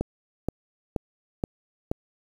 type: click train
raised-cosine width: 2 ms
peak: -12 dBFS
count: 5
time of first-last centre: 0.01-1.915 s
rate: 2.1 Hz
effects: 8-bit